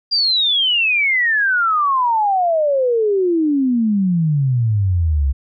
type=exponential sweep; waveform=sine; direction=down; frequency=4839 to 65.41 Hz; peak=-13 dBFS; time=0.11-5.33 s; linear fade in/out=20 ms; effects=none